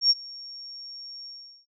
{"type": "tone with ADSR envelope", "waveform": "sine", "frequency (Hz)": 5530, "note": "F8", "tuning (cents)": -18, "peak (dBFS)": -14, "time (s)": [0.01, 1.66], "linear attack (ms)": 94, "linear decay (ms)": 34, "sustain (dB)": -24, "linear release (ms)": 400, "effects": ["noise-tail reverb RT60 0.1 s tail -21 dB re dry"]}